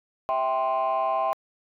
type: chord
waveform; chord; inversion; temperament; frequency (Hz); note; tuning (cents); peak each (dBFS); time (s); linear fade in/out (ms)
sine; C major; first; just; 654.1 / 784.9 / 1046.5; E5 / G5 / C6; -14 / +2 / 0; -25; 0.29-1.33; 0
effects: tanh soft clip ceiling -18 dBFS